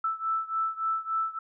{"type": "beating tone pair", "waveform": "sine", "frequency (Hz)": [1318.5, 1322], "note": ["E6", "E6"], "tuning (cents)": [0, 5], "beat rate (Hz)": 3.5, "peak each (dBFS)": [-29, -31], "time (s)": [0.04, 1.39], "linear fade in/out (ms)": 5, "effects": []}